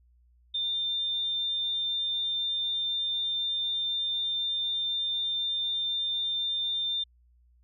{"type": "tone", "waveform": "sine", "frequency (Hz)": 3598, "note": "A7", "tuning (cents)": 38, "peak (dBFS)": -27, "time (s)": [0.54, 7.04], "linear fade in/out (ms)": 10, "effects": ["added 60 Hz sine -59 dBFS peak until 7.63 s"]}